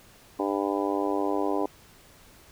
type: harmonic tone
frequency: 99.6 Hz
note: G2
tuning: 28 cents sharp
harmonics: 3 / 4 / 5 / 6 / 7 / 8 / 9 / 10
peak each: -29 / -30 / -34 / -34 / -36 / -34 / -39 / -35 dBFS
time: 0.39-1.66 s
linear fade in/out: 5 ms
effects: pink hiss -54 dBFS RMS until 2.51 s